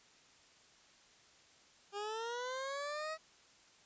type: linear sweep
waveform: 20% pulse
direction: up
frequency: 399.1 to 642 Hz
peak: -34 dBFS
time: 1.92-3.18 s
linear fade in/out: 50 ms
effects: white hiss -64 dBFS RMS until 3.85 s + resampled to 16000 Hz